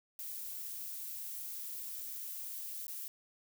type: noise with dropouts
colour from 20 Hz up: violet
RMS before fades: -43 dBFS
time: 0.19-3.08 s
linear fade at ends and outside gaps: 1 ms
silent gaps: 2.868-2.88 s
effects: none